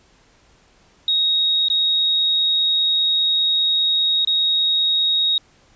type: tone with dropouts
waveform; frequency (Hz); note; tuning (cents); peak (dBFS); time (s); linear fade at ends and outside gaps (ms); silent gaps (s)
sine; 3765; A#7; +16; -15; 1.08-5.38; 2; 1.685-1.7 / 4.249-4.273
effects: pink hiss -55 dBFS RMS until 5.75 s + resampled to 16000 Hz